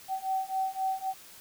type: beating tone pair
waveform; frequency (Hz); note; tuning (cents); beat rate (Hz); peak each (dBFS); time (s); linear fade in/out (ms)
sine; 762 / 765.8; G5 / G5; -49 / -41; 3.8; -32 / -31; 0.08-1.14; 50
effects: white hiss -51 dBFS RMS until 1.4 s